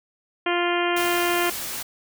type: harmonic tone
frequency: 349.2 Hz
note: F4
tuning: in tune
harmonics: 1 / 2 / 3 / 4 / 5 / 6 / 7 / 8 / 9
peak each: -24 / -27 / -29 / -30 / -31 / -32 / -32 / -33 / -34 dBFS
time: 0.46-1.5 s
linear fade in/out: 5 ms
type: noise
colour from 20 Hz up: white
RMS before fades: -31 dBFS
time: 0.96-1.83 s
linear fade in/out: 10 ms
effects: none